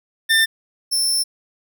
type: tone pair in turn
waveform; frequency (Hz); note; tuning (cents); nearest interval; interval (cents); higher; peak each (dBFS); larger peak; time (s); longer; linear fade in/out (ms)
25% pulse; 1794 / 5357; A6 / E8; +33 / +27; octave + perfect fifth; 1894; second; -9 / -12; first; 0.29-0.46 / 0.91-1.24; second; 20
effects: none